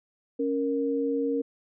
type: tone pair together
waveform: sine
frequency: 277.2 / 466.2 Hz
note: C#4 / A#4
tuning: 0 / 0 cents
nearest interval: major sixth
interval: 900 cents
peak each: -27 dBFS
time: 0.39-1.42 s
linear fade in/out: 10 ms
effects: none